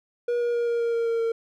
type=tone with pitch steps; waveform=triangle; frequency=480 / 476.7 / 473.4 / 470.1 / 466.9 / 463.6 / 460.4 / 457.3 Hz; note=B4 / A#4 / A#4 / A#4 / A#4 / A#4 / A#4 / A#4; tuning=-49 / +39 / +27 / +15 / +3 / -10 / -22 / -33 cents; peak=-20 dBFS; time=0.28-1.32 s; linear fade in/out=5 ms; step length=130 ms; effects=none